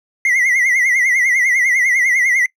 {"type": "tone with vibrato", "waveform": "triangle", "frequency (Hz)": 2036, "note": "C7", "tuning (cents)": -48, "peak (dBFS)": -10, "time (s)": [0.25, 2.46], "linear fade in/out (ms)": 2, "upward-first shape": "triangle", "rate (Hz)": 10, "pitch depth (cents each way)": 120, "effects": ["noise-tail reverb RT60 0.1 s tail -22 dB re dry"]}